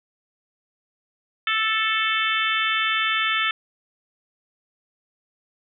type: harmonic tone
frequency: 440 Hz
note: A4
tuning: in tune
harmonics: 3 / 4 / 5 / 6 / 7 / 8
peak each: -25 / -26 / -27 / -28 / -28 / -29 dBFS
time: 1.47-3.51 s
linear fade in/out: 2 ms
effects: none